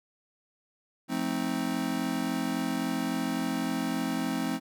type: chord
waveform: square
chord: F dominant seventh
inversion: none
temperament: just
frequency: 174.61 / 218.3 / 261.9 / 314.3 Hz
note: F3 / A3 / C4 / Eb4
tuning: 0 / -13 / +2 / +18 cents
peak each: -37 / -35 / -32 / -36 dBFS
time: 1.08-4.6 s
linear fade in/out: 50 ms
effects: none